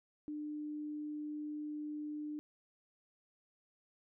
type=tone; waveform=sine; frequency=299.7 Hz; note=D4; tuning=35 cents sharp; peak=-39 dBFS; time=0.28-2.39 s; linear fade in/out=0 ms; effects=none